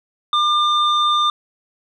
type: tone pair together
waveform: sine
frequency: 1200 / 3596 Hz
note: D6 / A7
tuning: +37 / +37 cents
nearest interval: octave + perfect fifth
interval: 1900 cents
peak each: -14 / -18 dBFS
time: 0.33-1.3 s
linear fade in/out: 2 ms
effects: tanh soft clip ceiling -8 dBFS